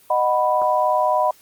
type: chord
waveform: sine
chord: B major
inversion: first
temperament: just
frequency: 617.4 / 740.8 / 987.8 Hz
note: D#5 / F#5 / B5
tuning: -14 / +2 / 0 cents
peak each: -20 / -21 / -19 dBFS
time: 0.1-1.31 s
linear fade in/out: 5 ms
effects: white hiss -52 dBFS RMS until 1.41 s + Opus 32 kbps